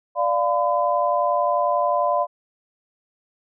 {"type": "chord", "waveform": "sine", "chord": "B diminished", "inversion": "first", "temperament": "equal with one note detuned", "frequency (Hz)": [587.3, 698.5, 1012], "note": ["D5", "F5", "B5"], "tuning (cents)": [0, 0, 42], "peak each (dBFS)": -22, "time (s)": [0.15, 2.27], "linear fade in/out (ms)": 50, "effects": []}